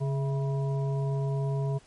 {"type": "harmonic tone with a mistuned harmonic", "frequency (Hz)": 138.8, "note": "C#3", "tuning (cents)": 3, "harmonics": [1, 3, 5, 7], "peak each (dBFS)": [-26, -36, -40, -43], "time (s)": [0, 1.79], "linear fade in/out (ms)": 20, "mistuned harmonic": 5, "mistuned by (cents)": -85, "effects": ["pink hiss -58 dBFS RMS until 1.86 s", "MP3 48 kbps"]}